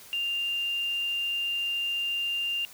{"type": "tone", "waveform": "triangle", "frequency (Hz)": 2794, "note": "F7", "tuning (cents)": 0, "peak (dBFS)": -23, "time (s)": [0.13, 2.65], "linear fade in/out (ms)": 0, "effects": ["tanh soft clip ceiling -25 dBFS", "white hiss -49 dBFS RMS until 2.73 s"]}